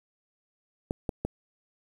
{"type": "clicks", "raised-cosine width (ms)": 2, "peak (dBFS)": -15, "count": 3, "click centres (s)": [0.909, 1.092, 1.25], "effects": ["8-bit"]}